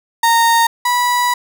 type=tone pair in turn; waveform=35% pulse; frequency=924 / 978.9 Hz; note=A#5 / B5; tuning=-16 / -16 cents; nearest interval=minor second; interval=100 cents; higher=second; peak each=-8 / -11 dBFS; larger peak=first; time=0.23-0.67 / 0.85-1.34 s; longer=second; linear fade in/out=5 ms; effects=none